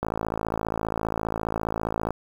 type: click train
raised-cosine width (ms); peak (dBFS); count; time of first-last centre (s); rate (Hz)
1; -12; 115; 0.03-2.107; 54.9
effects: 7-bit